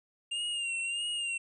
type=tone with vibrato; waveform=square; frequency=2793 Hz; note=F7; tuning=1 cent flat; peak=-32 dBFS; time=0.31-1.38 s; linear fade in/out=10 ms; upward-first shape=sine; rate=1.6 Hz; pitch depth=52 cents each way; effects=resampled to 22050 Hz